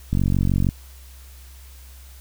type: click train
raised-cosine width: 5 ms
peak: -8 dBFS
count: 27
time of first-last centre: 0.13-0.689 s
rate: 46.5 Hz
effects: added 65 Hz sine -41 dBFS peak until 2.2 s + white hiss -50 dBFS RMS until 2.2 s